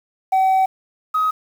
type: tone pair in turn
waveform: sine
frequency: 761 / 1263.3 Hz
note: F#5 / D#6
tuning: +48 / +26 cents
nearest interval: major sixth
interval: 878 cents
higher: second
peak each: -10 / -14 dBFS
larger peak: first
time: 0.32-0.66 / 1.14-1.31 s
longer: first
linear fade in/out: 10 ms
effects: tanh soft clip ceiling -12 dBFS + 7-bit